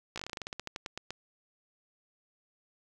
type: slowing click train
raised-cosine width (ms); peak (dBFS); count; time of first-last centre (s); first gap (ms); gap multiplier
0.2; -20; 18; 0.16-1.106; 16; 1.14
effects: none